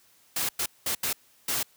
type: noise bursts at uneven times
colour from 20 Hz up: white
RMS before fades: -28 dBFS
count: 5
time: 0.36-0.49 / 0.59-0.66 / 0.86-0.95 / 1.03-1.13 / 1.48-1.63 s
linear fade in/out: 5 ms
effects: white hiss -61 dBFS RMS until 1.76 s + high-pass 60 Hz 12 dB/octave